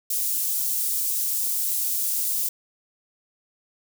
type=high-pass noise; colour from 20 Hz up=white; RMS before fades=-25 dBFS; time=0.1-2.49 s; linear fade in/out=5 ms; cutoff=8000 Hz; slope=12 dB/octave; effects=none